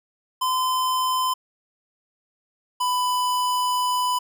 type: tone pair in turn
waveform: square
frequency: 1024 / 996.6 Hz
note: C6 / B5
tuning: -38 / +15 cents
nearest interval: unison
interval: 47 cents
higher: first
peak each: -21 dBFS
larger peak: neither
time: 0.41-1.34 / 2.8-4.19 s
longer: second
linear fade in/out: 10 ms
effects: none